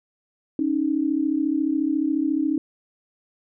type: tone pair together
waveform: sine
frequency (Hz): 276.9 / 311.1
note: C#4 / D#4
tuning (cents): -2 / 0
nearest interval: major second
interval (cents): 202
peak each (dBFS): -23 / -22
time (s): 0.59-2.58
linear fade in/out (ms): 2
effects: none